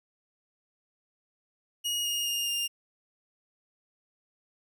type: tone with pitch steps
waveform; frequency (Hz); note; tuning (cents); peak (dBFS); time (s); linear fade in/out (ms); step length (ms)
sawtooth; 2880 / 2855 / 2831 / 2806; F#7 / F7 / F7 / F7; -47 / +37 / +23 / +8; -25; 1.84-2.68; 20; 210
effects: none